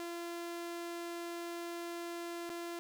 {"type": "tone with dropouts", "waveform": "sawtooth", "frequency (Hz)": 342.4, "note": "F4", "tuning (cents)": -34, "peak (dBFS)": -36, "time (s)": [0, 2.79], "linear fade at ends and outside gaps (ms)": 0, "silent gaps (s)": [2.493, 2.5], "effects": []}